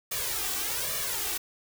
white noise with flanger, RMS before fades -31 dBFS, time 0.11-1.38 s, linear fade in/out 10 ms, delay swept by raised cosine 1.7 to 2.64 ms, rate 1.2 Hz, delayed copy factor +0.95, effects none

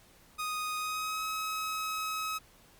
sawtooth tone with pitch glide, 1244.5 to 1278 Hz, D#6 to D#6, 0 to +46 cents, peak -29 dBFS, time 0.38-2.39 s, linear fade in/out 20 ms, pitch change +46 cents, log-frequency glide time 0.76-1.23 s, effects pink hiss -60 dBFS RMS until 2.79 s + Opus 48 kbps

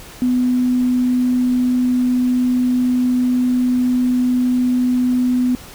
sine tone, 249.9 Hz, B3, 21 cents sharp, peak -13 dBFS, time 0.22-5.55 s, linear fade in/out 0 ms, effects pink hiss -38 dBFS RMS until 5.74 s

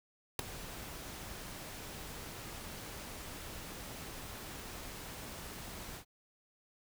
pink noise with ADSR envelope, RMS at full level -27 dBFS, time 0.39-6.05 s, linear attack 3 ms, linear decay 5 ms, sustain -19 dB, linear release 90 ms, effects none

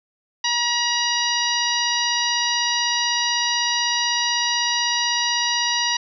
harmonic tone, 956 Hz, A#5, 43 cents sharp, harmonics 1 / 2 / 3 / 4 / 5 / 6, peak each -26 / -26 / -26 / -26 / -26 / -26 dBFS, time 0.44-5.97 s, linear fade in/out 5 ms, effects none

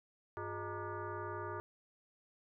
sine tone with frequency modulation, 416.9 Hz, G#4, 7 cents sharp, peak -39 dBFS, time 0.37-1.6 s, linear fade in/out 0 ms, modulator 258 Hz, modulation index 3.9, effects none

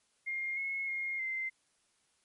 sine tone with pitch steps, 2124 / 2176 / 2138 / 2079 Hz, C7 / C#7 / C7 / C7, +25 / -33 / +37 / -12 cents, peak -33 dBFS, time 0.26-1.5 s, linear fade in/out 20 ms, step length 310 ms, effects white hiss -73 dBFS RMS until 2.24 s + MP3 48 kbps

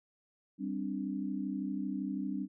sine chord, G suspended fourth, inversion none, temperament just, 196 / 261.3 / 294 Hz, G3 / C4 / D4, 0 / -2 / +2 cents, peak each -37 / -38 / -38 dBFS, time 0.58-2.48 s, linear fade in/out 50 ms, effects none

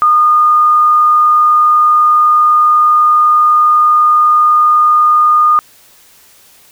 sine tone, 1222 Hz, D#6, 32 cents flat, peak -5 dBFS, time 0.02-5.59 s, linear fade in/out 0 ms, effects white hiss -44 dBFS RMS until 6.71 s

